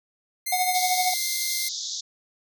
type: tone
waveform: 5% pulse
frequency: 2093 Hz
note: C7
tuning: in tune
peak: -16 dBFS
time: 0.46-1.69 s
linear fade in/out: 10 ms
type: tone with tremolo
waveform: square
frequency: 733 Hz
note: F#5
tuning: 16 cents flat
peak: -20 dBFS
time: 0.52-1.14 s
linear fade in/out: 5 ms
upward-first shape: triangle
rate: 13 Hz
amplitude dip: 75%
type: band-pass noise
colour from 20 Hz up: white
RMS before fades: -32 dBFS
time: 0.74-2.01 s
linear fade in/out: 10 ms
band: 3500 to 6800 Hz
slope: 96 dB/octave
effects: none